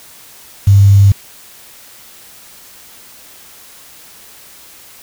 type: tone with quantisation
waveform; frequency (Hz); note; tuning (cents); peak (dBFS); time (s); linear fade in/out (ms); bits
sine; 99.4; G2; +25; -3; 0.67-1.12; 5; 5
effects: white hiss -39 dBFS RMS until 5.02 s